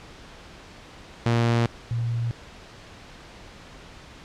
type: tone pair in turn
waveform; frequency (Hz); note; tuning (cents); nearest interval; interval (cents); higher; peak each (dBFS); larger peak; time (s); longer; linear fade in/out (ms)
sawtooth / sine; 117.2 / 117.2; A#2 / A#2; +10 / +10; unison; 0; neither; -15 / -23; first; 1.26-1.66 / 1.91-2.31; neither; 0
effects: pink hiss -45 dBFS RMS until 4.24 s + low-pass 5000 Hz 12 dB/octave